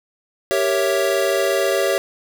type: chord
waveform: square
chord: G diminished seventh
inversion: none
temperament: equal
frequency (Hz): 392 / 466.2 / 554.4 / 659.3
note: G4 / Bb4 / Db5 / Fb5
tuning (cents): 0 / 0 / 0 / 0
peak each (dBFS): -22 / -27 / -21 / -24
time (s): 0.51-1.98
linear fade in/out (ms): 0
effects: none